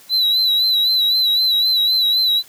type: tone with vibrato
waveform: triangle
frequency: 3966 Hz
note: B7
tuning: 7 cents sharp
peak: -12 dBFS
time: 0.09-2.43 s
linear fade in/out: 50 ms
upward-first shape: sine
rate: 3.9 Hz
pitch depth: 58 cents each way
effects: white hiss -46 dBFS RMS until 2.48 s + high-pass 80 Hz 12 dB/octave